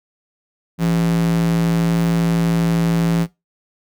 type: tone with high-pass filter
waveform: square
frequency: 56.3 Hz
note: A1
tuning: 40 cents sharp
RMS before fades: -17 dBFS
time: 0.78-3.27 s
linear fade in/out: 50 ms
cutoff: 170 Hz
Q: 2.9
effects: noise-tail reverb RT60 0.2 s tail -18 dB re dry